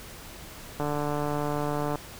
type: click train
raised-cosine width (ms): 1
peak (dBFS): -16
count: 171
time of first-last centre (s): 0.8-1.956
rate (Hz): 147
effects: pink hiss -44 dBFS RMS until 2.19 s